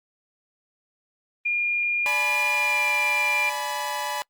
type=tone with pitch glide; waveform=sine; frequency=2415 to 2382 Hz; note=D7 to D7; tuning=+48 to +24 cents; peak=-21 dBFS; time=1.45-3.5 s; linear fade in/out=10 ms; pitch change=-24 cents; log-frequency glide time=2.51-2.86 s
type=chord; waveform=sawtooth; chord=G# diminished; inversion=second; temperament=equal with one note detuned; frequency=587.3 / 849 / 987.8 Hz; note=D5 / G#5 / B5; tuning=0 / +38 / 0 cents; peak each=-31 / -27 / -26 dBFS; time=2.06-4.22 s; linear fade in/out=0 ms
effects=noise-tail reverb RT60 0.1 s tail -26 dB re dry + Opus 32 kbps

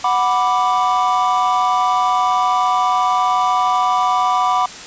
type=chord; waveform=triangle; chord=B minor; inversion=second; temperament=equal; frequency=740 / 987.8 / 1174.7 Hz; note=F#5 / B5 / D6; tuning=0 / 0 / 0 cents; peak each=-16 dBFS; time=0.04-4.66 s; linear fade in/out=5 ms; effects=white hiss -33 dBFS RMS until 4.86 s + resampled to 16000 Hz

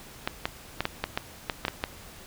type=clicks; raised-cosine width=0.3 ms; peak=-10 dBFS; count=10; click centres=0.275 / 0.455 / 0.806 / 0.854 / 1.04 / 1.175 / 1.498 / 1.651 / 1.682 / 1.839 s; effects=pink hiss -47 dBFS RMS until 2.26 s

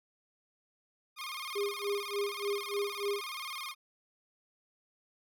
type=tone with vibrato; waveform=15% pulse; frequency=1144 Hz; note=D6; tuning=46 cents flat; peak=-32 dBFS; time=1.16-3.75 s; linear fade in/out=50 ms; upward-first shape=square; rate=19 Hz; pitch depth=110 cents each way
type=tone with tremolo; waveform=sine; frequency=405.7 Hz; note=G#4; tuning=41 cents flat; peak=-29 dBFS; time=1.55-3.21 s; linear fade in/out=10 ms; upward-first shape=sine; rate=3.4 Hz; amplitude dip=95%
effects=none

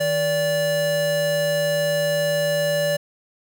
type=tone pair together; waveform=square; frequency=157.03 / 580 Hz; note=D#3 / D5; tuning=+16 / -22 cents; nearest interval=octave + major seventh; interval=2262 cents; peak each=-30 / -20 dBFS; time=0-2.97 s; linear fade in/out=10 ms; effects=none

